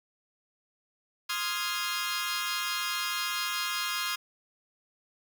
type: chord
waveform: 15% pulse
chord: F minor seventh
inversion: second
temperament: equal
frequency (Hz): 1046.5 / 1244.5 / 1396.9 / 1661.2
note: C6 / Eb6 / F6 / Ab6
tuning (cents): 0 / 0 / 0 / 0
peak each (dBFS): -29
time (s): 1.29-4.16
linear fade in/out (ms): 10
effects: 9-bit